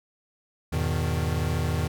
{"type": "chord", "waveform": "square", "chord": "E major seventh", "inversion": "none", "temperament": "equal with one note detuned", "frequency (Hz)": [82.41, 103.83, 123.47, 156.56], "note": ["E2", "G#2", "B2", "D#3"], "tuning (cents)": [0, 0, 0, 11], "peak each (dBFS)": [-28, -34, -32, -30], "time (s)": [0.72, 1.88], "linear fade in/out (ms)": 10, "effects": []}